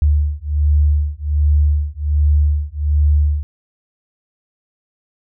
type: beating tone pair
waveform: sine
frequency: 73.42 / 74.72 Hz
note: D2 / D2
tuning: 0 / +30 cents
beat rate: 1.3 Hz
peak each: -15 dBFS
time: 0.02-3.43 s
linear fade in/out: 0 ms
effects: none